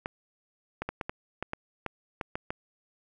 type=clicks; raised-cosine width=0.5 ms; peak=-17 dBFS; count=11; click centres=0.059 / 0.82 / 0.89 / 1.012 / 1.095 / 1.426 / 1.534 / 1.863 / 2.212 / 2.355 / 2.505 s; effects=none